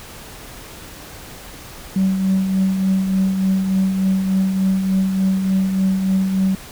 sine tone with tremolo, 190.6 Hz, G3, 48 cents flat, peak -11 dBFS, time 1.96-6.55 s, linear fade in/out 2 ms, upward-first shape triangle, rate 3.4 Hz, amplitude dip 55%, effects tanh soft clip ceiling -10 dBFS + pink hiss -37 dBFS RMS until 6.71 s

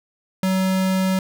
square tone, 188.6 Hz, F#3, 33 cents sharp, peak -18 dBFS, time 0.43-1.19 s, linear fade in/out 2 ms, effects none

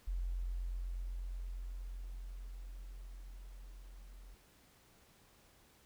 sine tone with level ramp, 44.11 Hz, F1, 18 cents sharp, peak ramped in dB -34 to -51 dBFS, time 0.07-4.35 s, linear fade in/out 10 ms, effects pink hiss -66 dBFS RMS until 5.85 s

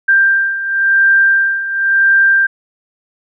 sine beating tone pair, 1582 / 1582.95 Hz, G6 / G6, +15 / +16 cents, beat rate 0.95 Hz, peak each -15 / -10 dBFS, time 0.08-2.47 s, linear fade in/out 10 ms, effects none

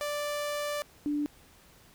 sawtooth / sine tone pair in turn, 587.3 / 293.6 Hz, D5 / D4, 0 / 0 cents, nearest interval octave, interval 1200 cents, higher first, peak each -27 dBFS, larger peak neither, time 0.01-0.82 / 1.06-1.26 s, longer first, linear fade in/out 0 ms, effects pink hiss -58 dBFS RMS until 1.94 s

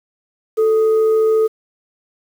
sine tone with frequency modulation, 440 Hz, A4, in tune, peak -11 dBFS, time 0.57-1.48 s, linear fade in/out 20 ms, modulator 806 Hz, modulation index 0.24, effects 7-bit

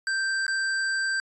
square tone with dropouts, 1568 Hz, G6, in tune, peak -25 dBFS, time 0.07-1.2 s, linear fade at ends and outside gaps 1 ms, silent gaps 0.466-0.48 s, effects resampled to 22050 Hz

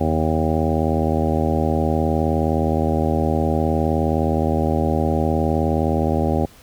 harmonic tone with a mistuned harmonic, 79.4 Hz, D#2, 36 cents sharp, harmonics 1 / 2 / 3 / 4 / 5 / 6 / 7 / 8 / 9 / 10, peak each -22 / -25 / -23 / -26 / -26 / -31 / -26 / -33 / -29 / -28 dBFS, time 0-6.46 s, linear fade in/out 10 ms, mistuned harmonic 1, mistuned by +77 cents, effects pink hiss -48 dBFS RMS until 6.62 s

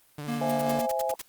sawtooth tone with vibrato, 146.83 Hz, D3, in tune, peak -30 dBFS, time 0.18-0.8 s, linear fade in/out 5 ms, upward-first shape sine, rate 18 Hz, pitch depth 40 cents each way
square tone with tremolo, 235.7 Hz, A#3, 19 cents sharp, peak -29 dBFS, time 0.27-0.87 s, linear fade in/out 20 ms, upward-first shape sine, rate 5 Hz, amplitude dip 35%
sine chord, C augmented, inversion none, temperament equal, 523.3 / 659.3 / 830.6 Hz, C5 / E5 / G#5, 0 / 0 / 0 cents, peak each -30 dBFS, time 0.41-1.14 s, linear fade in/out 2 ms
white noise bursts, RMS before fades -36 dBFS, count 8, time 0.49-1.217 s, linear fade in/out 5 ms, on 27 ms, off 73 ms
effects white hiss -61 dBFS RMS until 1.28 s + Opus 32 kbps

